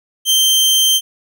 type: tone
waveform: sawtooth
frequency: 3136 Hz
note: G7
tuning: in tune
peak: -7 dBFS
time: 0.25-1.01 s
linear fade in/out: 50 ms
effects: none